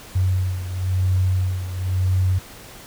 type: beating tone pair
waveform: sine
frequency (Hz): 92.5 / 93.47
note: F#2 / F#2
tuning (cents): 0 / +18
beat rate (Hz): 0.97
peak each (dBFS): -19 / -24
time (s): 0.15-2.39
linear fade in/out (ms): 10
effects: pink hiss -41 dBFS RMS until 2.86 s